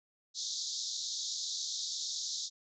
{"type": "band-pass noise", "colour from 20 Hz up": "pink", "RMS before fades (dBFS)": -38, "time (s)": [0.34, 2.5], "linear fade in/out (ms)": 50, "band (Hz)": [3600, 7000], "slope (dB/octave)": 96, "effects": []}